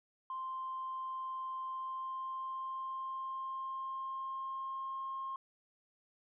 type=tone with pitch glide; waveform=sine; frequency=1046.5 to 1069.1 Hz; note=C6 to C6; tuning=0 to +37 cents; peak=-37 dBFS; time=0.3-5.36 s; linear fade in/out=2 ms; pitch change=+37 cents; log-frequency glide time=1.63-5.05 s; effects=tanh soft clip ceiling -33 dBFS